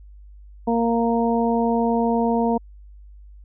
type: harmonic tone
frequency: 232.2 Hz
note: A#3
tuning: 7 cents flat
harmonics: 1 / 2 / 3 / 4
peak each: -20 / -23 / -25 / -26 dBFS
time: 0.67-2.58 s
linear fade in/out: 10 ms
effects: added 50 Hz sine -41 dBFS peak until 3.44 s